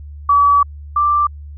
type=tone pair in turn; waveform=sine; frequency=1144 / 1176.8 Hz; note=D6 / D6; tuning=-46 / +3 cents; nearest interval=unison; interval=49 cents; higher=second; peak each=-8 / -11 dBFS; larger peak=first; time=0.29-0.63 / 0.96-1.27 s; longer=first; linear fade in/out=5 ms; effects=added 73 Hz sine -30 dBFS peak until 1.57 s